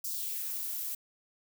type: noise with high-pass filter sweep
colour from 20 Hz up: violet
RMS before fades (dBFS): -36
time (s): 0.04-0.95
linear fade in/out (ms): 5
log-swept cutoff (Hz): 5700 to 280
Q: 1.8
effects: none